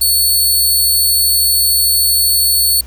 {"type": "tone", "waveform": "10% pulse", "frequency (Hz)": 4427, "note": "C#8", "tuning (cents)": -3, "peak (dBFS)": -3, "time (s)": [0.01, 2.81], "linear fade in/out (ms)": 5, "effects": ["added 60 Hz sine -30 dBFS peak until 2.86 s", "pink hiss -43 dBFS RMS until 2.86 s"]}